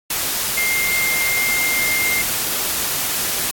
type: tone in noise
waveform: sine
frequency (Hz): 2110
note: C7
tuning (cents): +14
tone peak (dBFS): -18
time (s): 0.57-2.22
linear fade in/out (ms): 5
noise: white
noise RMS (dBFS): -21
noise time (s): 0.1-3.51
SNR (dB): 0
effects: AAC 64 kbps